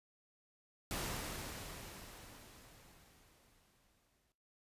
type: noise with exponential decay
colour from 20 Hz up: pink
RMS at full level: -39 dBFS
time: 0.91-4.32 s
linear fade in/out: 0 ms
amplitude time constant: 740 ms
effects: noise-tail reverb RT60 0.4 s tail -17 dB re dry + resampled to 32000 Hz